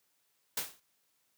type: noise with exponential decay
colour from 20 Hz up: white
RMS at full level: -30 dBFS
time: 0.57-0.8 s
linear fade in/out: 5 ms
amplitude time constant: 50 ms
effects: white hiss -75 dBFS RMS until 1.37 s + high-pass 100 Hz 12 dB/octave